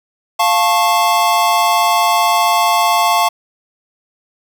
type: chord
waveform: square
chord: F augmented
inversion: none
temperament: equal with one note detuned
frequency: 698.5 / 880 / 1095.4 Hz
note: F5 / A5 / C#6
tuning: 0 / 0 / -21 cents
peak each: -16 dBFS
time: 0.39-3.29 s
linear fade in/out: 10 ms
effects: none